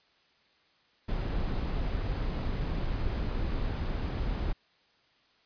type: noise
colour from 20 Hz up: brown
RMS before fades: -31 dBFS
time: 1.08-4.53 s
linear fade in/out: 10 ms
effects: white hiss -66 dBFS RMS until 5.45 s + resampled to 11025 Hz